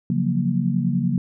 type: chord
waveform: sine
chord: Gb major seventh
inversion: second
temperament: equal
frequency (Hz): 138.59 / 174.61 / 185 / 233.1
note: Db3 / F3 / Gb3 / Bb3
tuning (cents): 0 / 0 / 0 / 0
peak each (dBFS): -24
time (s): 0.1-1.18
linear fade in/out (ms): 2
effects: none